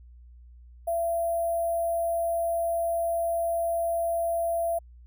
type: tone with sample-and-hold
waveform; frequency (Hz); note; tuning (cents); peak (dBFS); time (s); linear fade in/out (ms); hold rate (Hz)
sine; 675; E5; +41; -24; 0.87-4.79; 10; 11025
effects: added 60 Hz sine -47 dBFS peak until 5.06 s